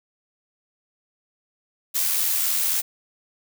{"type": "noise with amplitude modulation", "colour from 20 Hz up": "blue", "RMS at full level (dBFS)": -21, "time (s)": [1.94, 2.82], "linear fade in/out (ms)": 20, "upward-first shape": "sine", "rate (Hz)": 83.8, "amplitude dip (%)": 35, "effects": []}